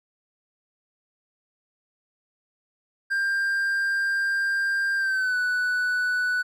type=tone with pitch glide; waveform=triangle; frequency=1592 to 1485.4 Hz; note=G6 to F#6; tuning=+26 to +6 cents; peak=-20 dBFS; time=3.1-6.43 s; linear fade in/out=20 ms; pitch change=-120 cents; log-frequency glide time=4.97-5.37 s; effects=none